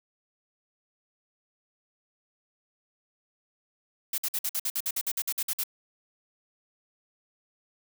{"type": "noise bursts", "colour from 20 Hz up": "blue", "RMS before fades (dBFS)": -29, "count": 15, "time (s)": [4.13, 5.637], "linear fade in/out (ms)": 5, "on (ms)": 51, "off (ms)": 53, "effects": []}